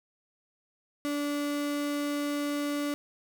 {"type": "tone", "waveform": "35% pulse", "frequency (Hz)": 289.9, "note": "D4", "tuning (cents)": -22, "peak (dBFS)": -27, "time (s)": [1.05, 2.94], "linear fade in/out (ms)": 0, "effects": []}